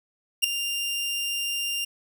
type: tone with ADSR envelope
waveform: sawtooth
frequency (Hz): 2794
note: F7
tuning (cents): 0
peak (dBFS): -11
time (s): 0.42-1.85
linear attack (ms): 22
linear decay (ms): 3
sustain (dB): -12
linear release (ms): 9
effects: none